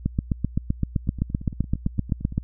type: two click trains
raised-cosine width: 5 ms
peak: -22 / -9 dBFS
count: 13 / 19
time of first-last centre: 0.96-2.324 / 0.06-2.38 s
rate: 8.8 / 7.76 Hz
effects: added 60 Hz sine -37 dBFS peak until 2.43 s